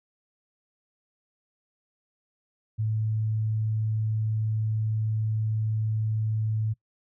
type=tone; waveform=sine; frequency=109.2 Hz; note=A2; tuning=13 cents flat; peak=-24 dBFS; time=2.78-6.74 s; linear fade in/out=20 ms; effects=noise-tail reverb RT60 0.1 s tail -22 dB re dry